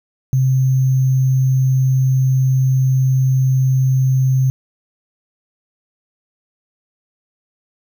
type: tone with sample-and-hold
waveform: sine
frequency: 130.81 Hz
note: C3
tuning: in tune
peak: -11 dBFS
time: 0.33-4.5 s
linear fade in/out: 0 ms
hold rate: 6300 Hz
effects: none